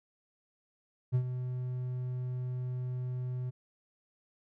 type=tone with ADSR envelope; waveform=triangle; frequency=125.9 Hz; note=B2; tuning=34 cents sharp; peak=-21 dBFS; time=1.12-3.51 s; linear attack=30 ms; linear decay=77 ms; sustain=-10 dB; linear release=21 ms; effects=none